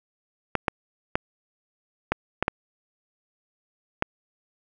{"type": "clicks", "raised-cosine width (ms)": 0.5, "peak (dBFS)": -6, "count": 7, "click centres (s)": [0.553, 0.682, 1.155, 2.12, 2.426, 2.481, 4.024], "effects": []}